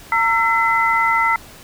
sine tone cluster, 914 / 1342 / 2031 Hz, A#5 / E6 / B6, -34 / +31 / +48 cents, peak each -18 dBFS, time 0.12-1.36 s, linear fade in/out 2 ms, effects pink hiss -41 dBFS RMS until 1.63 s

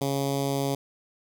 10% pulse tone with notch filter, 138.59 Hz, C#3, in tune, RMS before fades -27 dBFS, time 0.01-0.75 s, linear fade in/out 5 ms, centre 1700 Hz, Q 0.69, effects none

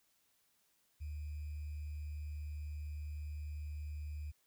sine tone with sample-and-hold, 75 Hz, D2, 37 cents sharp, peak -40 dBFS, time 1-4.32 s, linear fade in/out 20 ms, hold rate 2450 Hz, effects white hiss -75 dBFS RMS until 4.46 s

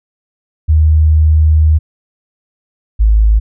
sine tone pair in turn, 77.78 / 53.47 Hz, D#2 / A1, 0 / -49 cents, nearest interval tritone, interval 649 cents, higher first, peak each -5 dBFS, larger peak neither, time 0.68-1.79 / 2.99-3.4 s, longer first, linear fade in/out 20 ms, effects none

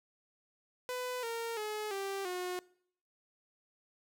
sawtooth tone with pitch steps, 500 / 461.2 / 425.3 / 392.3 / 361.8 Hz, B4 / A#4 / G#4 / G4 / F#4, +21 / -19 / +41 / +1 / -39 cents, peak -32 dBFS, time 0.89-2.59 s, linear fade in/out 0 ms, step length 340 ms, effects noise-tail reverb RT60 0.6 s tail -22 dB re dry

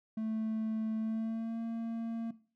triangle tone with pitch glide, 220 to 228.5 Hz, A3 to A#3, 0 to -34 cents, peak -31 dBFS, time 0.17-2.31 s, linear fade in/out 5 ms, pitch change +66 cents, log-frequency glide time 0.98-1.6 s, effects noise-tail reverb RT60 0.4 s tail -17 dB re dry

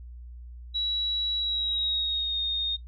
sine tone with pitch glide, 3900 to 3694 Hz, B7 to A#7, -23 to -16 cents, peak -25 dBFS, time 0.74-2.77 s, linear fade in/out 20 ms, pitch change -93 cents, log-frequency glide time 1.38-2.39 s, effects noise-tail reverb RT60 0.1 s tail -19 dB re dry + added 60 Hz sine -40 dBFS peak until 2.87 s

